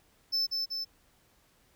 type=tone with echo; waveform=triangle; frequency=5274 Hz; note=E8; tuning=in tune; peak=-25 dBFS; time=0.32-0.47 s; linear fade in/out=20 ms; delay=190 ms; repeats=2; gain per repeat=-3 dB; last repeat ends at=0.85 s; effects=pink hiss -66 dBFS RMS until 1.75 s